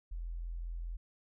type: tone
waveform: sine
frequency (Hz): 42.36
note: E1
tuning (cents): +48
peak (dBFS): -37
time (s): 0.11-0.97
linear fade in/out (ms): 10
effects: none